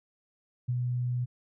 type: tone with ADSR envelope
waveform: sine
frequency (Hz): 123.47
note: B2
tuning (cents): 0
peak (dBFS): -25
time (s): 0.68-1.26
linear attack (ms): 13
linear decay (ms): 42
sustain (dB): -2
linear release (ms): 23
effects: none